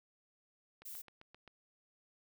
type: click train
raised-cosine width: 0.3 ms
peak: -39 dBFS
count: 6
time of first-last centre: 0.82-1.477 s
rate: 7.61 Hz
type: noise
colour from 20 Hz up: violet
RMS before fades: -47 dBFS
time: 0.85-1.02 s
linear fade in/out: 10 ms
effects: none